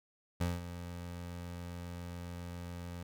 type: tone with ADSR envelope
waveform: 25% pulse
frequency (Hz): 87.31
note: F2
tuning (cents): 0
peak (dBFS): -26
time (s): 0.4-3.03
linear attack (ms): 14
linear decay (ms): 190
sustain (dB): -12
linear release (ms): 5
effects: none